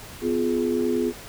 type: chord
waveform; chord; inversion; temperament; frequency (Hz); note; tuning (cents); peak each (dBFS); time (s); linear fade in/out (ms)
sine; F diminished; second; just; 251.4 / 349.2 / 419.1; Cb4 / F4 / Ab4; +31 / 0 / +16; -25; 0.21-1.13; 50
effects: pink hiss -41 dBFS RMS until 1.28 s